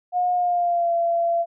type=tone with pitch glide; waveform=sine; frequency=719 to 680.6 Hz; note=F#5 to F5; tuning=-50 to -45 cents; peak=-18 dBFS; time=0.12-1.46 s; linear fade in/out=50 ms; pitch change=-95 cents; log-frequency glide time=0.33-0.93 s; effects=none